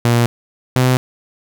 sawtooth tone pair in turn, 118.8 / 127.5 Hz, A#2 / C3, +33 / -44 cents, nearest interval minor second, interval 123 cents, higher second, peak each -7 dBFS, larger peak neither, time 0.05-0.26 / 0.76-0.97 s, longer neither, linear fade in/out 0 ms, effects none

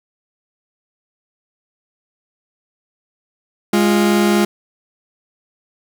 40% pulse tone pair together, 206.9 / 349.2 Hz, G#3 / F4, -6 / 0 cents, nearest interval major sixth, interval 906 cents, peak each -13 / -15 dBFS, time 3.73-4.45 s, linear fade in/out 5 ms, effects none

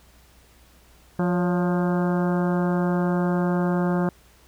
harmonic tone with a mistuned harmonic, 176.7 Hz, F3, 21 cents sharp, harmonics 1 / 2 / 3 / 4 / 5 / 6 / 7 / 8 / 9, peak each -21 / -27 / -31 / -33 / -35 / -37 / -38 / -39 / -40 dBFS, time 1.19-4.09 s, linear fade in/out 2 ms, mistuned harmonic 3, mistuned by +63 cents, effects added 60 Hz sine -55 dBFS peak until 4.47 s + pink hiss -56 dBFS RMS until 4.47 s

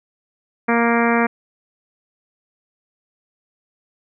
harmonic tone, 233.8 Hz, A#3, 5 cents sharp, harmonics 1 / 2 / 3 / 4 / 5 / 6 / 7 / 8 / 9 / 10, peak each -18 / -21 / -23 / -24 / -25 / -26 / -26 / -27 / -28 / -28 dBFS, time 0.68-1.27 s, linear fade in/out 10 ms, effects none

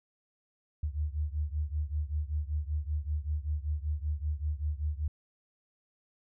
sine beating tone pair, 73.42 / 78.62 Hz, D2 / D#2, 0 / +19 cents, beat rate 5.2 Hz, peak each -32 / -34 dBFS, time 0.83-5.08 s, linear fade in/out 5 ms, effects none

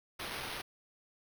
blue noise with sample-and-hold, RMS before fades -41 dBFS, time 0.19-0.62 s, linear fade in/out 10 ms, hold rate 7350 Hz, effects none

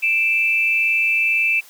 sine tone pair together, 2359 / 2637 Hz, D7 / E7, +7 / 0 cents, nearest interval major second, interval 193 cents, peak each -19 / -17 dBFS, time 0.02-1.61 s, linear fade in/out 20 ms, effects white hiss -46 dBFS RMS until 1.69 s + high-pass 400 Hz 12 dB/octave

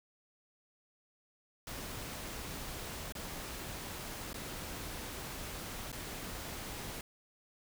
pink noise with dropouts, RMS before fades -43 dBFS, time 1.67-7.01 s, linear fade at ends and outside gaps 2 ms, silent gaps 3.123-3.151 / 4.331-4.342 / 5.918-5.927 s, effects none

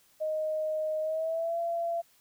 sine tone with pitch glide, 622 to 678.3 Hz, D#5 to E5, -1 to +49 cents, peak -28 dBFS, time 0.2-2.02 s, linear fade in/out 20 ms, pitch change +150 cents, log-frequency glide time 1.01-1.58 s, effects white hiss -64 dBFS RMS until 2.2 s

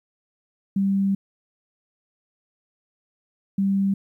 sine tone bursts at uneven times, 196 Hz, G3, in tune, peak -18 dBFS, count 2, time 0.76-1.15 / 3.58-3.94 s, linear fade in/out 5 ms, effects 10-bit

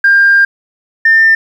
sine tone pair in turn, 1600 / 1799.2 Hz, G6 / A6, +35 / +38 cents, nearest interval major second, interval 203 cents, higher second, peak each -3 dBFS, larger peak neither, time 0.04-0.45 / 1.05-1.35 s, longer first, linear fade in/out 5 ms, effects tanh soft clip ceiling 0 dBFS + 7-bit

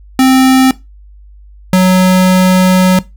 square tone pair in turn, 261.6 / 184.98 Hz, C4 / F#3, 0 / 0 cents, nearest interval tritone, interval 600 cents, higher first, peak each -5 dBFS, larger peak neither, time 0.19-0.71 / 1.73-2.99 s, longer second, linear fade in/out 2 ms, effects noise-tail reverb RT60 0.2 s tail -18 dB re dry + added 50 Hz sine -34 dBFS peak until 3.16 s

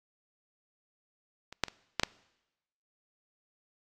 clicks, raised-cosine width 0.2 ms, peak -26 / -8 / -23 / -9 / -7 dBFS, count 5, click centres 1.526 / 1.637 / 1.683 / 1.997 / 2.034 s, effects noise-tail reverb RT60 1.0 s tail -24 dB re dry + AAC 64 kbps

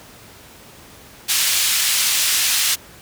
pink band-pass noise, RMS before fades -18 dBFS, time 1.28-2.76 s, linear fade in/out 20 ms, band 2800 to 15000 Hz, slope 12 dB/octave, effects pink hiss -43 dBFS RMS until 3.01 s + high-pass 60 Hz 12 dB/octave

